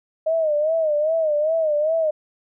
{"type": "tone with vibrato", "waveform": "sine", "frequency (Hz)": 622.3, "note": "D#5", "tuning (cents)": 0, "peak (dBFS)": -17, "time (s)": [0.26, 2.11], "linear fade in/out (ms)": 10, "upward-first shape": "sine", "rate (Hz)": 2.5, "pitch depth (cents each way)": 96, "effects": []}